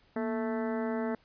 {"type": "harmonic tone with a mistuned harmonic", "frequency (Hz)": 220, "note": "A3", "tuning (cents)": 0, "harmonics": [1, 2, 3, 4, 5, 6, 7, 8, 9], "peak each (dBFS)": [-32, -35, -38, -42, -48, -46, -48, -48, -50], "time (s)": [0.16, 1.15], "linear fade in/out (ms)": 2, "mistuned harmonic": 1, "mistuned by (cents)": 120, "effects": ["pink hiss -65 dBFS RMS until 1.24 s", "resampled to 11025 Hz"]}